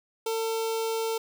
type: tone with notch filter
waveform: sawtooth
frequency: 450 Hz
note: A4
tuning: 39 cents sharp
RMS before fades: -29 dBFS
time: 0.26-1.18 s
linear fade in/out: 5 ms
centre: 1800 Hz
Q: 1.4
effects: none